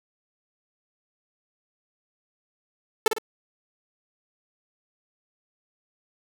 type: tone with echo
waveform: sawtooth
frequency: 440 Hz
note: A4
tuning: in tune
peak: -11 dBFS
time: 3.06-3.08 s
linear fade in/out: 2 ms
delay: 52 ms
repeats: 2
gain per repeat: -7 dB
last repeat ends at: 3.184 s
effects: none